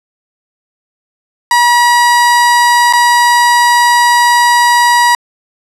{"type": "tone with dropouts", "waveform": "30% pulse", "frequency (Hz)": 962, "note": "B5", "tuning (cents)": -46, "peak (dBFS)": -3, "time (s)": [1.51, 5.15], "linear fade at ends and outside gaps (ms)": 2, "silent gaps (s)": [2.927, 2.934], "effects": ["low-pass 11000 Hz 12 dB/octave"]}